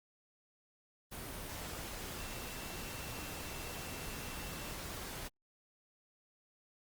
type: tone in noise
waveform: sine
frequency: 2695 Hz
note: E7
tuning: 38 cents sharp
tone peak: -54 dBFS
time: 2.18-4.73 s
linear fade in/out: 20 ms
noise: pink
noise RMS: -44 dBFS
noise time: 1.11-5.29 s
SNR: -13 dB
effects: Opus 32 kbps